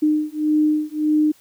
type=beating tone pair; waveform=sine; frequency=303.8 / 305.5 Hz; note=D#4 / D#4; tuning=-41 / -32 cents; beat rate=1.7 Hz; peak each=-19 dBFS; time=0.02-1.32 s; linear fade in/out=10 ms; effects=white hiss -54 dBFS RMS until 1.4 s